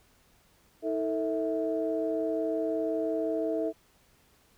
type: tone cluster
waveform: sine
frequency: 319.9 / 445.6 / 652 Hz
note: D#4 / A4 / E5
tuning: +48 / +22 / -19 cents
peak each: -31 dBFS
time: 0.82-3.73 s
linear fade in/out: 50 ms
effects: tanh soft clip ceiling -17 dBFS + pink hiss -64 dBFS RMS until 4.57 s